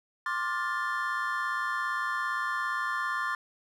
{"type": "chord", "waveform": "triangle", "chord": "D minor seventh", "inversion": "third", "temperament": "just", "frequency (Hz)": [1057.2, 1174.7, 1409.6, 1762], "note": ["C6", "D6", "F6", "A6"], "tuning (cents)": [18, 0, 16, 2], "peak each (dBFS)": [-32, -33, -34, -31], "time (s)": [0.26, 3.35], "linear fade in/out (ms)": 2, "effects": []}